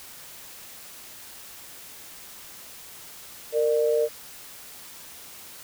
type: tone pair together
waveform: sine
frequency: 461.4 / 597.8 Hz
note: A#4 / D5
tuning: -18 / +31 cents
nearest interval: major third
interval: 449 cents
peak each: -21 / -24 dBFS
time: 3.52-4.09 s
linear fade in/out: 50 ms
effects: white hiss -44 dBFS RMS until 5.63 s